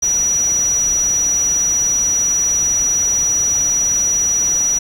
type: tone in noise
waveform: sine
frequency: 5840 Hz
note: F#8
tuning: 24 cents flat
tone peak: -13 dBFS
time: 0.02-4.79 s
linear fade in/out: 10 ms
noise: pink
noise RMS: -31 dBFS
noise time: 0.02-4.79 s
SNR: +15 dB
effects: none